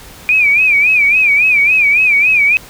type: tone with vibrato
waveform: sine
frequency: 2399 Hz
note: D7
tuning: 36 cents sharp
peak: -7 dBFS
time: 0.29-2.57 s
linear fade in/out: 0 ms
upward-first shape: sine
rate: 3.6 Hz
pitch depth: 120 cents each way
effects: pink hiss -36 dBFS RMS until 2.69 s